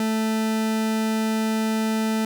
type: tone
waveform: 40% pulse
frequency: 220 Hz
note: A3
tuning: in tune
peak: -20 dBFS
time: 0-2.25 s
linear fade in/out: 2 ms
effects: none